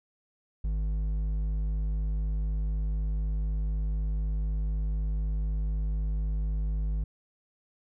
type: tone with hard clipping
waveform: sine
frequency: 52 Hz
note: G#1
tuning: 3 cents sharp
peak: -28 dBFS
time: 0.64-7.04 s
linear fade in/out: 5 ms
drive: 6 dB
effects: none